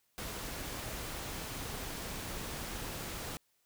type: noise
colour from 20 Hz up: pink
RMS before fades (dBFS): -41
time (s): 0.18-3.37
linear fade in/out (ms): 0
effects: white hiss -75 dBFS RMS until 3.65 s